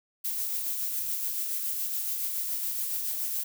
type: noise with tremolo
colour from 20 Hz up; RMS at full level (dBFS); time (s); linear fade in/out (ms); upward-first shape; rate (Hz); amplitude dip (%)
violet; -30; 0.24-3.44; 10; sine; 7.1; 30
effects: none